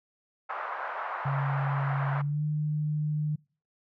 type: band-pass noise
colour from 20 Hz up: white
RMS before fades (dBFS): -35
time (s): 0.49-2.22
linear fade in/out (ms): 10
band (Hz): 660 to 1400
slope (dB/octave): 24
type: tone with pitch glide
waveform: sine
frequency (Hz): 138.59 to 151.13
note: C#3 to D3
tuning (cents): 0 to +50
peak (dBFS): -26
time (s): 1.25-3.36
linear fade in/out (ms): 10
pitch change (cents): +150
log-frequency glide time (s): 2.11-2.43
effects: noise-tail reverb RT60 0.4 s tail -25 dB re dry